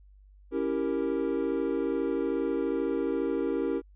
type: chord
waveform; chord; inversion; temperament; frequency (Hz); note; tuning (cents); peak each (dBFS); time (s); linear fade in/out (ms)
triangle; C# diminished seventh; none; equal; 277.2 / 329.6 / 392 / 466.2; C#4 / E4 / G4 / Bb4; 0 / 0 / 0 / 0; -30; 0.51-3.82; 50
effects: added 49 Hz sine -52 dBFS peak until 3.95 s + resampled to 8000 Hz